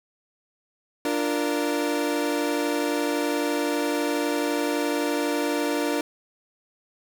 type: chord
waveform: 30% pulse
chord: Bb major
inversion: first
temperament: equal with one note detuned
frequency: 293.7 / 345.6 / 466.2 Hz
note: D4 / F4 / Bb4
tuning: 0 / -18 / 0 cents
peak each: -23 / -27 / -26 dBFS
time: 1.05-6.01 s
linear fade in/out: 2 ms
effects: none